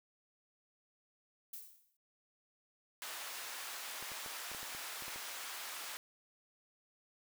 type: noise with exponential decay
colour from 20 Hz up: violet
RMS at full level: -44 dBFS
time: 1.53-1.97 s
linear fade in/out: 5 ms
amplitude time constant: 95 ms
type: high-pass noise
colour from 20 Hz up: pink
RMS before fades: -45 dBFS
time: 3.02-5.97 s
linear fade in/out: 0 ms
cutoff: 990 Hz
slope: 12 dB/octave
type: clicks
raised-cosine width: 1 ms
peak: -36 dBFS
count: 10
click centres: 4.026 / 4.118 / 4.262 / 4.516 / 4.548 / 4.63 / 4.749 / 5.023 / 5.081 / 5.16 s
effects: none